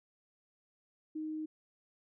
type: tone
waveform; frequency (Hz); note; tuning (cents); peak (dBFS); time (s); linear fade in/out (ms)
sine; 311.1; D#4; 0; -36; 1.15-1.46; 10
effects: none